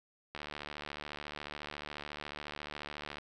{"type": "click train", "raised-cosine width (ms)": 0.3, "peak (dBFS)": -25, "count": 211, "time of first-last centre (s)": [0.35, 3.184], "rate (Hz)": 74.1, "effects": []}